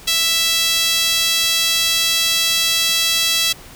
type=tone with high-pass filter; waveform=sawtooth; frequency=660 Hz; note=E5; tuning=2 cents sharp; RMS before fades=-17 dBFS; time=0.07-3.53 s; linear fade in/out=10 ms; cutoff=3500 Hz; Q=1.9; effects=pink hiss -40 dBFS RMS until 3.75 s

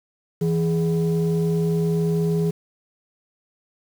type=tone pair together; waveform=sine; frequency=164.81 / 415.3 Hz; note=E3 / G#4; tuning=0 / 0 cents; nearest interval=octave + major third; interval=1600 cents; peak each=-18 / -22 dBFS; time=0.41-2.51 s; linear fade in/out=10 ms; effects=tanh soft clip ceiling -14 dBFS + 7-bit

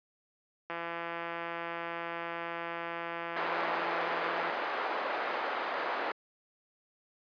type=click train; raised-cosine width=0.5 ms; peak=-22 dBFS; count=643; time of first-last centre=0.7-4.499 s; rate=169 Hz
type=band-pass noise; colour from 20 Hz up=pink; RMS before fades=-34 dBFS; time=3.36-6.12 s; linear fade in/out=5 ms; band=550 to 1600 Hz; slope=12 dB/octave
effects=high-pass 300 Hz 12 dB/octave + resampled to 11025 Hz

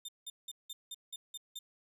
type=tone bursts; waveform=sawtooth; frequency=3601 Hz; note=A7; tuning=39 cents sharp; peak=-38 dBFS; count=8; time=0.05-1.59 s; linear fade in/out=5 ms; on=35 ms; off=180 ms; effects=none

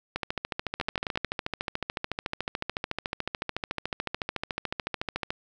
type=two click trains; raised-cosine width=0.3 ms; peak=-13 / -13 dBFS; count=72 / 6; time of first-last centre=0.16-5.305 / 0.8-1.246 s; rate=13.8 / 11.2 Hz; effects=none

